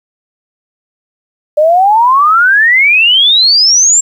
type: exponential sweep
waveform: sine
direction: up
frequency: 587.3 to 7560 Hz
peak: -4 dBFS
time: 1.57-4.01 s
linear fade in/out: 10 ms
effects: 7-bit